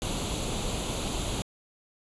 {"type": "noise with comb filter", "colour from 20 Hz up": "pink", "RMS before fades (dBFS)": -31, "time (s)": [0.02, 1.42], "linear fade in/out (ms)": 0, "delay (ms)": 0.28, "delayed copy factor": 0.65, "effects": ["resampled to 24000 Hz"]}